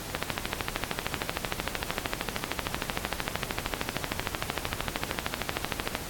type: two click trains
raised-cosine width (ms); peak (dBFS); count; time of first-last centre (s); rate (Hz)
0.3; -10 / -23; 77 / 13; 0.15-5.952 / 0.1-5.605; 13.1 / 2.18
effects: pink hiss -38 dBFS RMS until 6.09 s + AAC 64 kbps